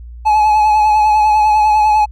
triangle tone with vibrato, 851 Hz, G#5, 42 cents sharp, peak -6 dBFS, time 0.25-2.06 s, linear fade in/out 20 ms, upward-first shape sine, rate 10 Hz, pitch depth 29 cents each way, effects added 59 Hz sine -29 dBFS peak until 2.11 s

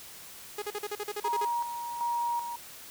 sawtooth tone bursts, 415.1 Hz, G#4, 1 cent flat, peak -28 dBFS, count 11, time 0.58-1.451 s, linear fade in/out 5 ms, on 41 ms, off 42 ms
sine tone with tremolo, 947 Hz, A#5, 27 cents sharp, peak -27 dBFS, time 1.24-2.56 s, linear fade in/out 5 ms, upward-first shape square, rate 1.3 Hz, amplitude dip 55%
effects white hiss -47 dBFS RMS until 2.9 s

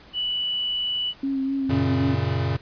sine tone, 2960 Hz, F#7, in tune, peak -23 dBFS, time 0.13-1.14 s, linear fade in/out 50 ms
sine tone with vibrato, 270.5 Hz, C#4, 42 cents flat, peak -22 dBFS, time 1.23-2.15 s, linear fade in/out 5 ms, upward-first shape sine, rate 3.9 Hz, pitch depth 25 cents each way
square chord, F# major, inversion none, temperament equal, 92.5 / 116.54 / 138.59 Hz, F#2 / A#2 / C#3, 0 / 0 / 0 cents, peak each -27 dBFS, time 1.69-2.57 s, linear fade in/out 10 ms
effects pink hiss -49 dBFS RMS until 2.61 s + resampled to 11025 Hz

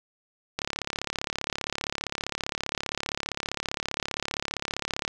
click train, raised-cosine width 0.2 ms, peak -11 dBFS, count 159, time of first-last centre 0.59-5.079 s, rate 35.2 Hz, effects none

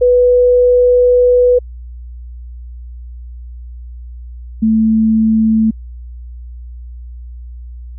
sine tone pair in turn, 493.9 / 220.8 Hz, B4 / A3, 0 / +6 cents, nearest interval octave + major second, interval 1394 cents, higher first, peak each -6 / -8 dBFS, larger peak first, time 0.01-1.59 / 4.62-5.71 s, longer first, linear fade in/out 10 ms, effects added 60 Hz sine -27 dBFS peak until 7.98 s

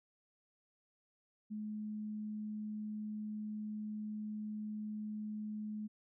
sine tone, 212.7 Hz, G#3, 42 cents sharp, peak -39 dBFS, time 1.5-5.88 s, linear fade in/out 20 ms, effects none

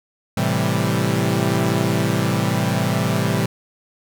sawtooth chord, A minor seventh, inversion none, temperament equal, 110 / 130.81 / 164.81 / 196 Hz, A2 / C3 / E3 / G3, 0 / 0 / 0 / 0 cents, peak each -19 dBFS, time 0.37-3.46 s, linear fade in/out 5 ms, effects none

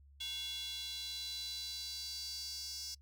square tone with high-pass filter sweep, 308.4 Hz, D#4, 15 cents flat, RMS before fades -43 dBFS, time 0.2-2.95 s, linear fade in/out 10 ms, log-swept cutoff 3300 to 5100 Hz, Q 6.3, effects noise-tail reverb RT60 0.1 s tail -24 dB re dry + added 70 Hz sine -58 dBFS peak until 3.01 s

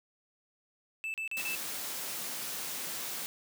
triangle tone bursts, 2637 Hz, E7, in tune, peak -32 dBFS, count 4, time 1.04-1.551 s, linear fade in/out 0 ms, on 100 ms, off 37 ms
white high-pass noise, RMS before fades -38 dBFS, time 1.37-3.26 s, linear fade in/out 0 ms, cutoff 130 Hz, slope 24 dB/octave
effects none

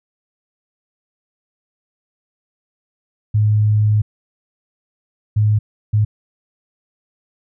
sine tone bursts at uneven times, 106.2 Hz, G#2, 39 cents sharp, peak -11 dBFS, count 3, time 3.34-4.02 / 5.36-5.59 / 5.93-6.05 s, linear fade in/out 10 ms, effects none

